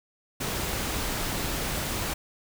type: noise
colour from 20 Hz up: pink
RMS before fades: -30 dBFS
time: 0.4-2.14 s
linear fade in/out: 10 ms
effects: none